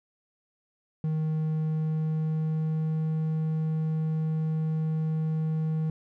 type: tone with pitch glide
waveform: triangle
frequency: 156.7 to 157.88 Hz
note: D#3 to D#3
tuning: +13 to +26 cents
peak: -23 dBFS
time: 1.04-5.9 s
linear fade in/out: 2 ms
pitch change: +13 cents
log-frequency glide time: 1.64-3.06 s
effects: none